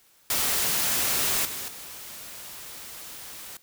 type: noise with level steps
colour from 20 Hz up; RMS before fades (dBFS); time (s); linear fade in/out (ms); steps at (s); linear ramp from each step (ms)
white; -25 / -34 / -41; 0.3-3.57; 2; 1.45 / 1.68; 2
effects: white hiss -60 dBFS RMS until 3.62 s